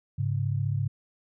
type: tone pair together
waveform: sine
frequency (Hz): 103.83 / 138.76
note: G#2 / C#3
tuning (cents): 0 / +2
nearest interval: perfect fourth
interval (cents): 502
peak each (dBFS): -27 / -28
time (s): 0.18-0.88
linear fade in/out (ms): 10
effects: none